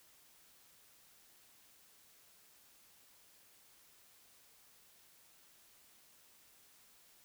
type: silence
effects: white hiss -65 dBFS RMS until 7.24 s